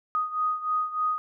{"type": "beating tone pair", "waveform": "sine", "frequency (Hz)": [1244.5, 1247.8], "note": ["D#6", "D#6"], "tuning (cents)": [0, 5], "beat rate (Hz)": 3.3, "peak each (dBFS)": [-26, -30], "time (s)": [0.15, 1.18], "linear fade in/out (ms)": 0, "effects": []}